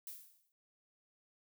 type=noise with exponential decay; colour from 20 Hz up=violet; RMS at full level=-44 dBFS; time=0.07-0.52 s; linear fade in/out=1 ms; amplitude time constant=97 ms; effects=none